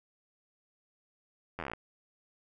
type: slowing click train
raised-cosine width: 0.5 ms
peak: -22 dBFS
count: 11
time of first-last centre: 1.59-1.735 s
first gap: 11 ms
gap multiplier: 1.06
effects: none